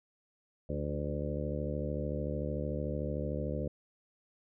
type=harmonic tone with a mistuned harmonic; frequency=73.42 Hz; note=D2; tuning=in tune; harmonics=1 / 2 / 3 / 4 / 5 / 6 / 7 / 8; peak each=-38 / -38 / -41 / -43 / -45 / -44 / -40 / -43 dBFS; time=0.69-3.68 s; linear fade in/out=5 ms; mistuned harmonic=4; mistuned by=+33 cents; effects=none